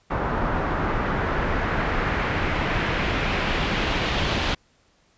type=noise with low-pass filter sweep; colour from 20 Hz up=pink; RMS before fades=-24 dBFS; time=0.1-4.55 s; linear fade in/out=10 ms; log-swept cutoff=1200 to 3500 Hz; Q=1.4; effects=pink hiss -62 dBFS RMS until 5.17 s + resampled to 16000 Hz